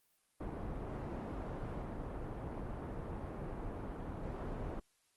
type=low-pass noise; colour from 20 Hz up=pink; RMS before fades=-42 dBFS; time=0.4-4.8 s; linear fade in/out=10 ms; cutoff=870 Hz; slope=12 dB/octave; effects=white hiss -75 dBFS RMS until 5.16 s + Opus 32 kbps